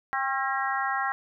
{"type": "harmonic tone with a mistuned harmonic", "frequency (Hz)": 270.2, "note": "C#4", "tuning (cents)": -44, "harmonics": [3, 4, 5, 6, 7], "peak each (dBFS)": [-30, -31, -32, -33, -33], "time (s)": [0.13, 1.12], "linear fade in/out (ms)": 0, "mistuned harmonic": 3, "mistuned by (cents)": -33, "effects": []}